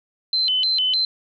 sine tone with vibrato, 3520 Hz, A7, in tune, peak -17 dBFS, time 0.33-1.05 s, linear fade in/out 2 ms, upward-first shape square, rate 3.3 Hz, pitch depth 260 cents each way, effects none

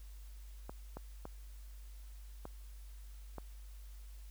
clicks, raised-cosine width 1 ms, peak -30 dBFS, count 5, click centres 0.695 / 0.97 / 1.254 / 2.454 / 3.383 s, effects added 50 Hz sine -48 dBFS peak until 4.3 s + white hiss -65 dBFS RMS until 4.3 s

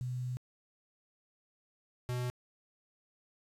sine / square tone pair in turn, 125.4 / 123.96 Hz, B2 / B2, +27 / +7 cents, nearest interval unison, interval 20 cents, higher first, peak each -34 / -34 dBFS, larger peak neither, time 0.01-0.37 / 2.09-2.3 s, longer first, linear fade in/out 0 ms, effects resampled to 32000 Hz + 10-bit

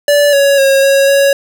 square tone with pitch steps, 580 / 559 / 544 / 550 / 556 Hz, D5 / C#5 / C#5 / C#5 / C#5, -22 / +14 / -33 / -14 / +5 cents, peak -7 dBFS, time 0.08-1.33 s, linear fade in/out 2 ms, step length 250 ms, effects none

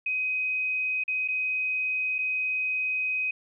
sine tone with dropouts, 2517 Hz, D#7, 19 cents sharp, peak -25 dBFS, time 0.06-3.31 s, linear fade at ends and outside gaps 5 ms, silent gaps 1.038-1.079 / 1.278-1.284 / 2.184-2.187 s, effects none

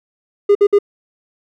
triangle tone bursts, 406.9 Hz, G#4, 35 cents flat, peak -4 dBFS, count 3, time 0.49-0.788 s, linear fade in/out 10 ms, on 62 ms, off 56 ms, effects tanh soft clip ceiling -1 dBFS

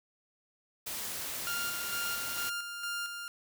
white noise, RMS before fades -38 dBFS, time 0.86-2.5 s, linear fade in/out 10 ms
sawtooth tone with tremolo, 1400 Hz, F6, 4 cents sharp, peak -30 dBFS, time 1.47-3.28 s, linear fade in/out 0 ms, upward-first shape square, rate 2.2 Hz, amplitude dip 45%
effects none

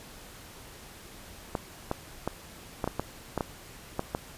clicks, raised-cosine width 1 ms, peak -14 dBFS, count 10, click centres 1.552 / 1.914 / 2.276 / 2.842 / 2.876 / 2.996 / 3.377 / 3.408 / 3.994 / 4.149 s, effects pink hiss -48 dBFS RMS until 4.37 s + resampled to 32000 Hz

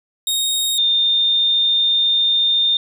sawtooth / sine tone pair in turn, 3729 / 3627 Hz, A#7 / A#7, 0 / -48 cents, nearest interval unison, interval 48 cents, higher first, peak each -14 / -13 dBFS, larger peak second, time 0.27-0.78 / 0.78-2.77 s, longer second, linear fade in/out 2 ms, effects none

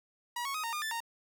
sawtooth tone with pitch steps, 962 / 1104 / 1255 / 923 / 1213 / 1761 / 925 Hz, B5 / C#6 / D#6 / A#5 / D#6 / A6 / A#5, -46 / -7 / +15 / -17 / -44 / +1 / -14 cents, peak -30 dBFS, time 0.36-1.004 s, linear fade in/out 5 ms, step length 92 ms, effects none

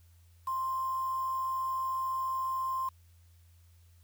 sine tone with quantisation, 1049 Hz, C6, 4 cents sharp, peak -30 dBFS, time 0.47-2.89 s, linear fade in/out 5 ms, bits 8, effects added 85 Hz sine -57 dBFS peak until 4.03 s + white hiss -70 dBFS RMS until 4.03 s

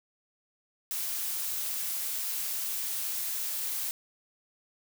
blue noise, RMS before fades -33 dBFS, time 0.91-3.91 s, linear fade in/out 0 ms, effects none

